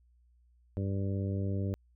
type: harmonic tone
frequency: 98 Hz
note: G2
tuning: in tune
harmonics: 1 / 2 / 3 / 4 / 5 / 6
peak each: -31 / -37 / -41 / -43 / -45 / -47 dBFS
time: 0.77-1.74 s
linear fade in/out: 0 ms
effects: added 60 Hz sine -62 dBFS peak until 1.95 s